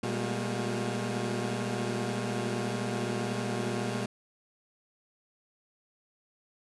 20% pulse tone cluster, 120.4 / 198.5 / 212.5 / 230.1 / 359.5 Hz, B2 / G3 / G#3 / A#3 / F#4, -44 / +22 / +40 / -22 / -50 cents, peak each -29 / -30 / -34 / -36 / -35 dBFS, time 0.03-4.06 s, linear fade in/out 5 ms, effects resampled to 24000 Hz

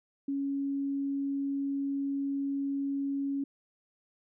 sine tone, 277.7 Hz, C#4, 3 cents sharp, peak -29 dBFS, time 0.28-3.44 s, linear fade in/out 5 ms, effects none

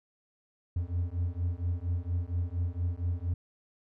triangle beating tone pair, 85.2 / 89.5 Hz, F2 / F2, -42 / +43 cents, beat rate 4.3 Hz, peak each -30 dBFS, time 0.76-3.34 s, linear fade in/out 5 ms, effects none

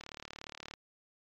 click train, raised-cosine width 0.2 ms, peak -26 dBFS, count 28, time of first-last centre 0.01-0.738 s, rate 37.1 Hz, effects low-pass 7000 Hz 12 dB/octave + AAC 48 kbps

